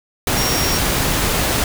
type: tone in noise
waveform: sine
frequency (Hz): 5588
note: F8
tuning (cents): 0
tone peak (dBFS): -22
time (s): 0.37-0.78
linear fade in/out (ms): 2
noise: pink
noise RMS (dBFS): -18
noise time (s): 0.27-1.64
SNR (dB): -7
effects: none